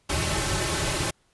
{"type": "noise with comb filter", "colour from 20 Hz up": "pink", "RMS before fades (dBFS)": -26, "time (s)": [0.09, 1.11], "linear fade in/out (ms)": 10, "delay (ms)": 4.2, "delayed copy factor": -0.85, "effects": ["pink hiss -66 dBFS RMS until 1.33 s", "resampled to 24000 Hz"]}